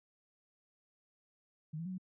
sine tone with pitch steps, 154.8 / 166.5 / 186.3 / 184.6 Hz, D#3 / E3 / F#3 / F#3, -9 / +18 / +12 / -4 cents, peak -38 dBFS, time 1.73-1.982 s, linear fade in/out 10 ms, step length 63 ms, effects none

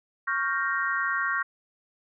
sine chord, G half-diminished seventh, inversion second, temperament equal, 1108.7 / 1396.9 / 1568 / 1864.7 Hz, Db6 / F6 / G6 / Bb6, 0 / 0 / 0 / 0 cents, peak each -30 dBFS, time 0.27-1.43 s, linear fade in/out 10 ms, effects none

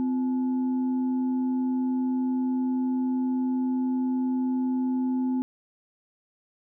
sine tone with frequency modulation, 256.4 Hz, C4, 35 cents flat, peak -23 dBFS, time 0-5.42 s, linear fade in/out 0 ms, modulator 603 Hz, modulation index 0.25, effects none

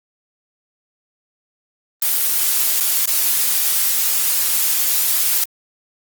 blue noise with dropouts, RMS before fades -17 dBFS, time 2.02-5.44 s, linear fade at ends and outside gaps 2 ms, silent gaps 2.801-2.806 / 3.058-3.075 s, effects Opus 24 kbps

